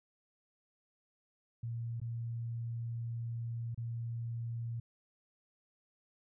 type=tone with dropouts; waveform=sine; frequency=116.54 Hz; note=A#2; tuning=in tune; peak=-36 dBFS; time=1.63-4.8 s; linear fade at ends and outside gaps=5 ms; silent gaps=2.001-2.015 / 3.746-3.776 s; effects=none